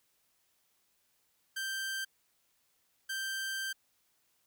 sawtooth tone bursts at uneven times, 1568 Hz, G6, in tune, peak -31 dBFS, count 2, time 1.56-2.05 / 3.09-3.73 s, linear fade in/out 10 ms, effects white hiss -74 dBFS RMS until 4.46 s

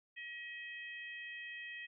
harmonic tone, 636 Hz, D#5, 38 cents sharp, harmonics 3 / 4 / 5, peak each -46 / -49 / -54 dBFS, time 0.16-1.87 s, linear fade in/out 20 ms, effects none

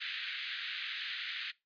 white band-pass noise, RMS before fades -40 dBFS, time 0-1.52 s, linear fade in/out 20 ms, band 1500 to 4000 Hz, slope 48 dB/octave, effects noise-tail reverb RT60 0.2 s tail -20 dB re dry + resampled to 11025 Hz

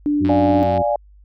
sine tone, 293.7 Hz, D4, in tune, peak -15 dBFS, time 0.06-0.63 s, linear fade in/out 0 ms
harmonic tone, 92.5 Hz, F#2, in tune, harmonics 1 / 2 / 3 / 4, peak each -23 / -26 / -28 / -29 dBFS, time 0.2-0.83 s, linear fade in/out 20 ms
click train, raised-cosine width 0.3 ms, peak -19 dBFS, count 61, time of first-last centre 0.25-0.776 s, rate 114 Hz
sine chord, D diminished, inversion none, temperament equal, 587.3 / 698.5 / 830.6 Hz, D5 / F5 / Ab5, 0 / 0 / 0 cents, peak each -18 / -22 / -22 dBFS, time 0.29-0.96 s, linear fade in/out 2 ms
effects added 50 Hz sine -44 dBFS peak until 1.24 s

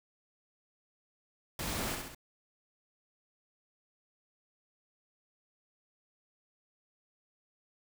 pink noise with echo, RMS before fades -37 dBFS, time 1.59-1.95 s, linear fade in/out 2 ms, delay 66 ms, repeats 3, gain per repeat -4 dB, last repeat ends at 2.148 s, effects none

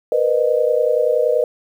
sine tone cluster, 474.5 / 505 / 612 Hz, A#4 / B4 / D#5, +31 / +39 / -29 cents, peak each -18 dBFS, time 0.12-1.44 s, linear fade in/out 2 ms, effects 8-bit

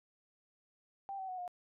sine tone with pitch steps, 787 / 762.4 / 738.6 / 715.5 Hz, G5 / G5 / F#5 / F5, +7 / -48 / -3 / +42 cents, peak -39 dBFS, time 1.09-1.478 s, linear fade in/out 0 ms, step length 97 ms, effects none

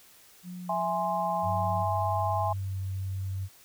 sine tone with vibrato, 178.5 Hz, F3, 38 cents sharp, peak -37 dBFS, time 0.43-1.86 s, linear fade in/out 50 ms, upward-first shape sine, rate 1.9 Hz, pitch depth 17 cents each way
sine chord, E augmented, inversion none, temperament equal, 659.3 / 830.6 / 1046.5 Hz, E5 / G#5 / B#5, 0 / 0 / 0 cents, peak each -32 / -29 / -32 dBFS, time 0.69-2.53 s, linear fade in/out 5 ms
sine tone with pitch glide, 98 to 95.65 Hz, G2 to G2, 0 to -42 cents, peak -30 dBFS, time 1.42-3.49 s, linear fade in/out 50 ms, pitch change -42 cents, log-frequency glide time 2.47-2.76 s
effects white hiss -56 dBFS RMS until 3.64 s

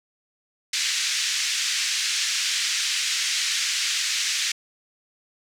white band-pass noise, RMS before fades -25 dBFS, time 0.73-4.52 s, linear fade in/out 5 ms, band 1800 to 6700 Hz, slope 24 dB/octave, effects none

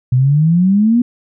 sine exponential sweep, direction up, 122.8 to 246.9 Hz, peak -8 dBFS, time 0.12-1.02 s, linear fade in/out 5 ms, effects none

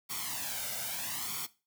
white noise with flanger, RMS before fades -37 dBFS, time 0.09-1.47 s, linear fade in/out 20 ms, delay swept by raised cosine 0.89 to 1.39 ms, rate 0.78 Hz, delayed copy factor +0.75, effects noise-tail reverb RT60 0.3 s tail -18 dB re dry + high-pass 100 Hz 12 dB/octave

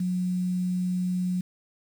sine tone with quantisation, 181.5 Hz, F#3, 33 cents flat, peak -24 dBFS, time 0-1.41 s, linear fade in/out 5 ms, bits 8, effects none

